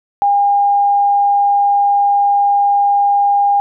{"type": "tone", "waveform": "sine", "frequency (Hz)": 808, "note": "G#5", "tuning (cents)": -48, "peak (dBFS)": -9, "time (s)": [0.22, 3.6], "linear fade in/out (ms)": 0, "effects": []}